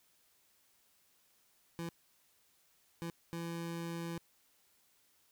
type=tone bursts at uneven times; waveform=25% pulse; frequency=168.2 Hz; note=E3; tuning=35 cents sharp; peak=-35 dBFS; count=3; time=1.79-1.89 / 3.02-3.1 / 3.33-4.18 s; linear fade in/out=0 ms; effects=white hiss -71 dBFS RMS until 5.31 s